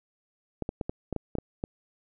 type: clicks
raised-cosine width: 2 ms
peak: -17 dBFS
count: 9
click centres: 0.623 / 0.691 / 0.812 / 0.895 / 1.127 / 1.163 / 1.353 / 1.385 / 1.639 s
effects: none